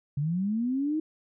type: linear sweep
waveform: sine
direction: up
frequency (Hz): 136.8 to 318.9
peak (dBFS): -25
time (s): 0.17-1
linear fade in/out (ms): 5
effects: none